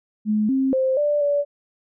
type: tone with pitch steps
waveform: sine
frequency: 213 / 266.3 / 524 / 588 / 576 Hz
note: G#3 / C4 / C5 / D5 / D5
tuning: +44 / +31 / +2 / +2 / -34 cents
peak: -17 dBFS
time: 0.25-1.45 s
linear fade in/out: 50 ms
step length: 240 ms
effects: none